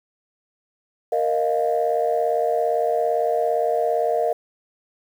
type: chord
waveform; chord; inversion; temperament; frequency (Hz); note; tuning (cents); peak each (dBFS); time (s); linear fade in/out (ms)
sine; Bb suspended fourth; none; just; 466.2 / 621.6 / 699.2; Bb4 / Eb5 / F5; 0 / -2 / +2; -22; 1.12-4.33; 5
effects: tanh soft clip ceiling -10 dBFS + 8-bit